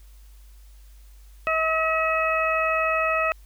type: harmonic tone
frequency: 641 Hz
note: E5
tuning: 49 cents flat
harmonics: 1 / 2 / 3 / 4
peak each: -25 / -24 / -30 / -26 dBFS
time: 1.47-3.32 s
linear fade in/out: 0 ms
effects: added 50 Hz sine -45 dBFS peak until 3.45 s + white hiss -60 dBFS RMS until 3.45 s